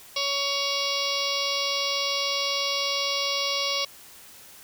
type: harmonic tone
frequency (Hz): 560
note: C#5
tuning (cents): +18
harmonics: 1 / 2 / 4 / 5 / 6 / 7 / 8 / 9 / 10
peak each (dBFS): -33 / -33 / -33 / -33 / -33 / -33 / -33 / -33 / -33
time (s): 0.16-3.85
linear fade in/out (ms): 5
effects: white hiss -48 dBFS RMS until 4.63 s